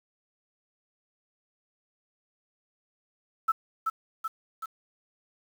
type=tone with echo; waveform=sine; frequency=1318.5 Hz; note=E6; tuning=in tune; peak=-20 dBFS; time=3.48-3.52 s; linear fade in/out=10 ms; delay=380 ms; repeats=3; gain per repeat=-4 dB; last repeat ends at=4.66 s; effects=8-bit